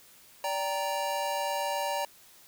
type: chord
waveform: square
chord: G minor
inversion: second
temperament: equal with one note detuned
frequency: 580.9 / 784 / 932.3 Hz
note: D5 / G5 / Bb5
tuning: -19 / 0 / 0 cents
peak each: -34 / -36 / -33 dBFS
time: 0.44-2.05 s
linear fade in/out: 2 ms
effects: white hiss -56 dBFS RMS until 2.47 s